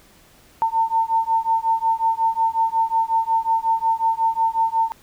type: beating tone pair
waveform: sine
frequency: 900 / 905.5 Hz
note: A5 / A5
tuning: +39 / +49 cents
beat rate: 5.5 Hz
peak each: -20 dBFS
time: 0.62-4.92 s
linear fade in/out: 0 ms
effects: pink hiss -52 dBFS RMS until 5.02 s